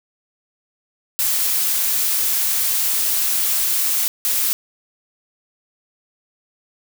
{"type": "noise bursts at uneven times", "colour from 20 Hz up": "blue", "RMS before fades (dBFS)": -19, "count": 2, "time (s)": [[1.19, 4.08], [4.25, 4.53]], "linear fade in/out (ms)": 0, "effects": []}